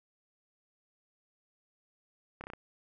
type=slowing click train; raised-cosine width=0.5 ms; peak=-27 dBFS; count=5; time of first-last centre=2.41-2.535 s; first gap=29 ms; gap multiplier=1.05; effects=none